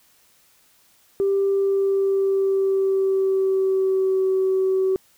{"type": "tone with pitch glide", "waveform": "sine", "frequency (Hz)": [393.7, 379.2], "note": ["G4", "F#4"], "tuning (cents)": [8, 43], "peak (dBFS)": -16, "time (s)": [1.2, 4.96], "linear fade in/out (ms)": 0, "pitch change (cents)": -65, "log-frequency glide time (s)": [1.5, 4.26], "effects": ["tanh soft clip ceiling -13 dBFS", "white hiss -58 dBFS RMS until 5.17 s"]}